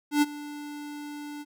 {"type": "tone with ADSR envelope", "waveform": "square", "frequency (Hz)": 293.7, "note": "D4", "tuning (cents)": 0, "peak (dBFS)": -18, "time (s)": [0.11, 1.45], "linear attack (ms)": 110, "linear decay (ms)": 29, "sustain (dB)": -19, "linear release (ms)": 37, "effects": []}